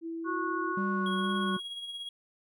sine tone, 330 Hz, E4, 2 cents sharp, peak -34 dBFS, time 0.01-0.76 s, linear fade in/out 50 ms
harmonic tone, 365.9 Hz, F#4, 19 cents flat, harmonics 1 / 3 / 4, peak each -36 / -33 / -36 dBFS, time 0.24-1.6 s, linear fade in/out 50 ms
triangle tone with vibrato, 194.3 Hz, G3, 15 cents flat, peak -28 dBFS, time 0.77-1.57 s, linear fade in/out 5 ms, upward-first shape sine, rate 2.1 Hz, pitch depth 30 cents each way
triangle tone with tremolo, 3300 Hz, G#7, 12 cents flat, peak -34 dBFS, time 1.06-2.09 s, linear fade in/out 2 ms, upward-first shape sine, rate 17 Hz, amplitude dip 45%
effects none

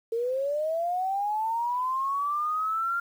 sine linear sweep, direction up, 448.9 to 1396.9 Hz, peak -25 dBFS, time 0.12-3 s, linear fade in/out 5 ms, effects 9-bit

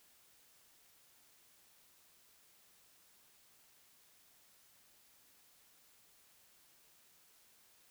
silence, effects white hiss -67 dBFS RMS until 7.9 s

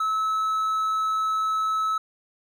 triangle tone, 1298 Hz, E6, 27 cents flat, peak -20 dBFS, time 0-1.98 s, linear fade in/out 5 ms, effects none

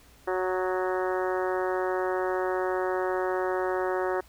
harmonic tone with a mistuned harmonic, 185 Hz, F#3, in tune, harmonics 2 / 3 / 4 / 5 / 6 / 7 / 8 / 9 / 10, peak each -28 / -32 / -34 / -36 / -38 / -39 / -40 / -41 / -42 dBFS, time 0.27-4.21 s, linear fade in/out 10 ms, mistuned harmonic 7, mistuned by -26 cents, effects added 60 Hz sine -57 dBFS peak until 4.28 s + pink hiss -57 dBFS RMS until 4.28 s

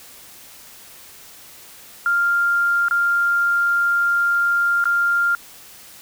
sine tone with dropouts, 1396.9 Hz, F6, in tune, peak -15 dBFS, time 2.06-5.35 s, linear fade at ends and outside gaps 1 ms, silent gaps 2.884-2.91 / 4.841-4.855 s, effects white hiss -43 dBFS RMS until 6.01 s

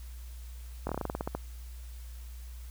slowing click train, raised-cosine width 1 ms, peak -18 dBFS, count 12, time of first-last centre 0.87-1.35 s, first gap 22 ms, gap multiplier 1.13, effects added 60 Hz sine -41 dBFS peak until 2.7 s + white hiss -57 dBFS RMS until 2.7 s

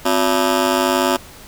15% pulse ring-modulated tone, 311.1 Hz, D#4, in tune, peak -5 dBFS, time 0.05-1.17 s, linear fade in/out 10 ms, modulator 50.3 Hz, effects pink hiss -40 dBFS RMS until 1.47 s

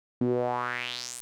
sawtooth tone with band-pass filter sweep, 122.5 Hz, B2, 14 cents flat, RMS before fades -30 dBFS, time 0.21-1.21 s, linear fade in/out 0 ms, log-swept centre 260 to 9900 Hz, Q 3.8, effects none

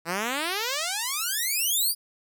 5% pulse exponential sweep, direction up, 160 to 4954 Hz, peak -15 dBFS, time 0.05-1.95 s, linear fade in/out 50 ms, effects none

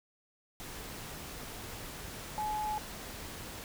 sine tone in noise, 850 Hz, G#5, 40 cents sharp, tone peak -32 dBFS, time 2.38-2.78 s, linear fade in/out 0 ms, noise pink, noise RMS -44 dBFS, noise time 0.6-3.64 s, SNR +9 dB, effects none

